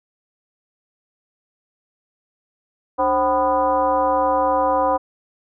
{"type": "tone with frequency modulation", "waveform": "sine", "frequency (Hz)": 762, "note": "G5", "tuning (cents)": -49, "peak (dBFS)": -15, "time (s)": [2.98, 4.98], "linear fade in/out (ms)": 20, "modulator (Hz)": 233, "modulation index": 1.5, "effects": []}